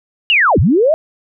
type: linear two-way sweep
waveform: sine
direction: down then up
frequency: 2960 to 65.41 to 662 Hz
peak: -8 dBFS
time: 0.3-0.94 s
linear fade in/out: 0 ms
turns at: 0.59 s
effects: none